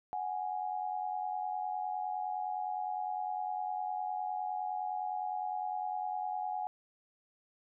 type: tone pair together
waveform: sine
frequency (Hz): 740.2 / 830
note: F#5 / G#5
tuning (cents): 0 / -1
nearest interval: major second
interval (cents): 199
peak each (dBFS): -36 / -37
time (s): 0.13-6.67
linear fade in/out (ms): 0
effects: none